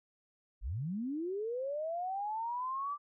sine linear sweep, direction up, 37.3 to 1179 Hz, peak -34 dBFS, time 0.61-2.98 s, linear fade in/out 50 ms, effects none

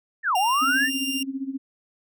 sine linear two-way sweep, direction down then up, 1864.7 to 706 to 1864.7 Hz, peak -19 dBFS, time 0.23-0.9 s, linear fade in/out 50 ms, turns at 0.37 s
sawtooth tone, 2794 Hz, F7, in tune, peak -23 dBFS, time 0.35-1.23 s, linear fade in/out 5 ms
sine tone with tremolo, 269.2 Hz, C4, 49 cents sharp, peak -24 dBFS, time 0.61-1.58 s, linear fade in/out 20 ms, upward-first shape sine, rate 15 Hz, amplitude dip 80%
effects none

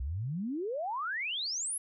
sine exponential sweep, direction up, 58.9 to 11350 Hz, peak -32 dBFS, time 0-1.78 s, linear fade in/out 5 ms, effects none

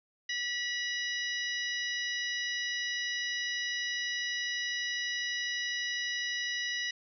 harmonic tone with a mistuned harmonic, 972 Hz, B5, 28 cents flat, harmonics 2 / 3 / 4 / 5 / 6, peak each -34 / -38 / -40 / -42 / -44 dBFS, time 0.29-6.91 s, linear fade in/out 5 ms, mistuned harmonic 5, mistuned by +63 cents, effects none

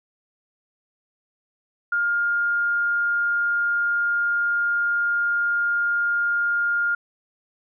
sine tone, 1411 Hz, F6, 17 cents sharp, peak -19 dBFS, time 1.92-6.95 s, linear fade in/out 5 ms, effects none

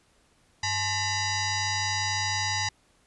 sine tone with frequency modulation, 2005 Hz, B6, 26 cents sharp, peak -25 dBFS, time 0.63-2.69 s, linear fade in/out 5 ms, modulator 954 Hz, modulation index 4.2, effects pink hiss -64 dBFS RMS until 3.06 s + resampled to 24000 Hz

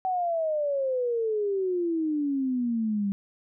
sine exponential sweep, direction down, 759 to 195.8 Hz, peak -24 dBFS, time 0.05-3.12 s, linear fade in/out 0 ms, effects none

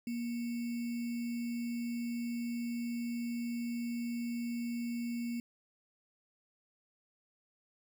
sine tone with sample-and-hold, 236.6 Hz, A#3, 26 cents sharp, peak -34 dBFS, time 0.07-5.4 s, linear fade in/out 2 ms, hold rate 2450 Hz, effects none

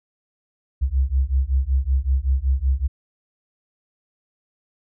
sine beating tone pair, 64 / 69.3 Hz, C2 / C#2, -38 / 0 cents, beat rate 5.3 Hz, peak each -20 / -20 dBFS, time 0.81-2.88 s, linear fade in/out 20 ms, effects none

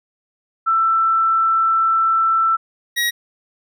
sine / 25% pulse tone pair in turn, 1332 / 1900.6 Hz, E6 / A#6, +18 / +33 cents, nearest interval tritone, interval 615 cents, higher second, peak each -13 dBFS, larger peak neither, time 0.66-2.57 / 2.96-3.11 s, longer first, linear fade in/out 20 ms, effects none

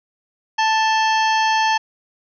harmonic tone with a mistuned harmonic, 880 Hz, A5, in tune, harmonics 1 / 2 / 3 / 4 / 5 / 6 / 7, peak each -16 / -22 / -26 / -28 / -30 / -32 / -33 dBFS, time 0.58-1.78 s, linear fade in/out 10 ms, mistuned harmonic 4, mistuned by -150 cents, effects none

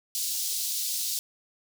pink high-pass noise, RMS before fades -30 dBFS, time 0.15-1.19 s, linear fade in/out 0 ms, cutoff 4200 Hz, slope 24 dB/octave, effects none

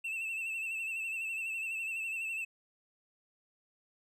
triangle tone with vibrato, 2660 Hz, E7, 15 cents sharp, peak -33 dBFS, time 0.04-2.45 s, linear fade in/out 10 ms, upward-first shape sine, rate 12 Hz, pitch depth 50 cents each way, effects none

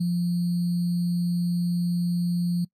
sine tone with sample-and-hold, 174.61 Hz, F3, in tune, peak -21 dBFS, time 0-2.65 s, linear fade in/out 10 ms, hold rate 4410 Hz, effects noise-tail reverb RT60 0.1 s tail -23 dB re dry + MP3 64 kbps

